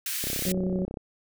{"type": "high-pass noise", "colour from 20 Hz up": "white", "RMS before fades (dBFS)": -31, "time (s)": [0.06, 0.52], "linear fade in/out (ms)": 2, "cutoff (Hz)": 1600, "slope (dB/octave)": 24}
{"type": "click train", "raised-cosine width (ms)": 2, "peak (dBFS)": -21, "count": 25, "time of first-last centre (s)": [0.24, 0.972], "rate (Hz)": 32.8}
{"type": "harmonic tone", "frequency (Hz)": 185, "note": "F#3", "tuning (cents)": 0, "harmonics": [1, 2, 3], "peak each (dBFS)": [-26, -32, -36], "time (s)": [0.46, 0.85], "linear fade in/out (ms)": 5}
{"effects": []}